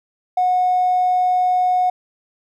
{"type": "tone with tanh clipping", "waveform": "triangle", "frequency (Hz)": 730, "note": "F#5", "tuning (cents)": -24, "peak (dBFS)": -13, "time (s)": [0.37, 1.9], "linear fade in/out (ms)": 5, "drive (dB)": 1, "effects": []}